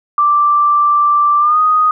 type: tone with pitch glide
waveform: sine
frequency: 1174.7 to 1244.6 Hz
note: D6 to D#6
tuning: 0 to 0 cents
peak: -8 dBFS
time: 0.18-1.91 s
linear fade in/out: 2 ms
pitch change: +100 cents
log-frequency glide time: 1.39-1.59 s
effects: none